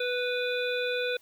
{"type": "harmonic tone with a mistuned harmonic", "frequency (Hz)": 493.9, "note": "B4", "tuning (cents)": 0, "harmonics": [1, 3, 5, 7, 8], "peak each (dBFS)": [-29, -34, -35, -37, -41], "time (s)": [0, 1.17], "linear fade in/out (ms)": 5, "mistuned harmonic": 7, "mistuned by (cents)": 25, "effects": ["white hiss -61 dBFS RMS until 1.21 s"]}